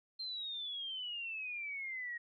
sine exponential sweep, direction down, 4186 to 1876 Hz, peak -39 dBFS, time 0.19-2.18 s, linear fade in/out 10 ms, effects none

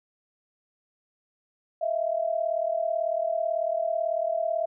sine tone pair together, 640 / 678.1 Hz, D#5 / E5, +49 / +49 cents, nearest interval minor second, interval 100 cents, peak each -27 dBFS, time 1.81-4.66 s, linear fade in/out 10 ms, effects none

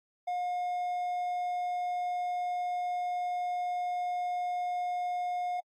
triangle tone, 716 Hz, F5, 43 cents sharp, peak -28 dBFS, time 0.27-5.6 s, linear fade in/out 10 ms, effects AAC 48 kbps

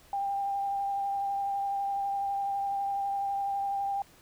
sine tone with vibrato, 795 Hz, G5, 24 cents sharp, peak -28 dBFS, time 0.13-4.02 s, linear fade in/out 2 ms, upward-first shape sine, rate 12 Hz, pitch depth 14 cents each way, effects pink hiss -58 dBFS RMS until 4.21 s

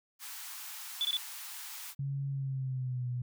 white high-pass noise, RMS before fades -44 dBFS, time 0.19-1.95 s, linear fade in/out 50 ms, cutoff 800 Hz, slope 48 dB/octave
sine tone bursts, 3465 Hz, A7, 27 cents flat, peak -28 dBFS, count 3, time 1.01-1.169 s, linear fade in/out 0 ms, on 39 ms, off 21 ms
sine tone with pitch glide, 138.59 to 123.47 Hz, C#3 to B2, 0 to 0 cents, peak -32 dBFS, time 1.99-3.22 s, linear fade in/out 5 ms, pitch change -200 cents, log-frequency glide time 2.29-3.08 s
effects none

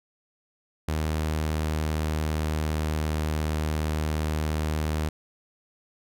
sawtooth tone with pitch glide, 77.78 to 77.2 Hz, D#2 to D#2, 0 to -13 cents, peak -21 dBFS, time 0.88-5.09 s, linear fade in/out 5 ms, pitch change -13 cents, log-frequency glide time 1.1-3.19 s, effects none

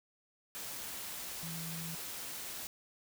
sine tone in noise, 164.81 Hz, E3, in tune, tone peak -42 dBFS, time 1.43-1.95 s, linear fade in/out 0 ms, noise white, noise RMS -43 dBFS, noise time 0.55-2.67 s, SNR -2 dB, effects none

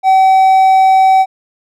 triangle tone, 763 Hz, G5, 47 cents flat, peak -3 dBFS, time 0.03-1.26 s, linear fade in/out 50 ms, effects none

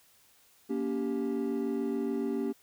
triangle chord, G diminished, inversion first, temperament just, 235.2 / 282.2 / 392 Hz, Bb3 / Db4 / G4, +16 / +31 / 0 cents, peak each -31 dBFS, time 0.69-2.53 s, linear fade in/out 20 ms, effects tanh soft clip ceiling -20 dBFS + white hiss -63 dBFS RMS until 2.62 s

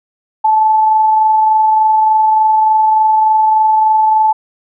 sine tone with amplitude modulation, 870 Hz, A5, 20 cents flat, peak -6 dBFS, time 0.44-4.33 s, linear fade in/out 10 ms, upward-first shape sine, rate 23.4 Hz, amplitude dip 25%, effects none

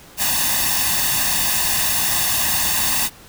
white noise with comb filter, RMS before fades -19 dBFS, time 0.17-3.1 s, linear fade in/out 50 ms, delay 1.1 ms, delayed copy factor +0.75, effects pink hiss -44 dBFS RMS until 3.28 s

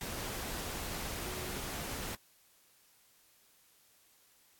sine tone in noise, 366.9 Hz, F#4, 15 cents flat, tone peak -45 dBFS, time 1.26-1.57 s, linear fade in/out 0 ms, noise pink, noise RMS -40 dBFS, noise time 0.01-2.15 s, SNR -8 dB, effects white hiss -66 dBFS RMS until 4.59 s + AAC 64 kbps

